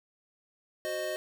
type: chord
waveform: square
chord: C diminished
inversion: second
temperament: equal with one note detuned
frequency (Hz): 370 / 523.3 / 616.5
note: Gb4 / C5 / Eb5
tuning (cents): 0 / 0 / -16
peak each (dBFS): -40 / -40 / -34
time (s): 0.85-1.16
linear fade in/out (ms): 0
effects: none